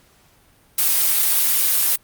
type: noise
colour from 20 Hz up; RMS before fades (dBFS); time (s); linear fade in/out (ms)
blue; -17; 0.78-1.96; 5
effects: pink hiss -55 dBFS RMS until 2.03 s + Opus 48 kbps